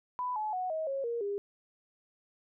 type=tone with pitch steps; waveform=sine; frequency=995 / 856.2 / 736.8 / 634.1 / 545.7 / 469.6 / 404.1 Hz; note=B5 / A5 / F#5 / D#5 / C#5 / A#4 / G#4; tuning=+13 / -47 / -7 / +33 / -27 / +13 / -47 cents; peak=-31 dBFS; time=0.19-1.38 s; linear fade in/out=0 ms; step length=170 ms; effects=none